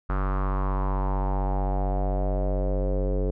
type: tone with low-pass filter sweep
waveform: square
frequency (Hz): 47.83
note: G1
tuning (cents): -42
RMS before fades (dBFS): -25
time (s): 0.09-3.31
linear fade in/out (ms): 10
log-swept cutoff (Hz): 1300 to 470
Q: 4.5
effects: none